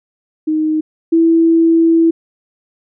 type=tone pair in turn; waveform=sine; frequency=311.1 / 329.6 Hz; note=D#4 / E4; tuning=0 / 0 cents; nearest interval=minor second; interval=100 cents; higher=second; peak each=-12 / -7 dBFS; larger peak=second; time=0.47-0.81 / 1.12-2.11 s; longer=second; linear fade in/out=10 ms; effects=none